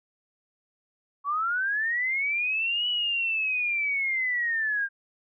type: linear two-way sweep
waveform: sine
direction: up then down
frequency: 1108.7 to 2960 to 1588 Hz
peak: -24 dBFS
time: 1.24-4.89 s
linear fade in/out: 50 ms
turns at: 2.88 s
effects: none